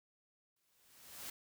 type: noise with exponential growth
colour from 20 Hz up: white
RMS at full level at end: -44 dBFS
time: 0.56-1.3 s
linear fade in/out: 5 ms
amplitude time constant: 160 ms
effects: none